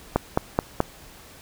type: click train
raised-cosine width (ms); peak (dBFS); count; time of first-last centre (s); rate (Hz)
1; -4; 4; 0.16-0.804; 4.66
effects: pink hiss -47 dBFS RMS until 1.41 s